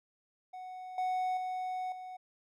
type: tone with level steps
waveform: triangle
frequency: 740 Hz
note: F#5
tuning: in tune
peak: -40 / -28 / -32 / -40 dBFS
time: 0.53-2.17 s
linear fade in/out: 10 ms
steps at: 0.98 / 1.37 / 1.92 s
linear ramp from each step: 2 ms
effects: none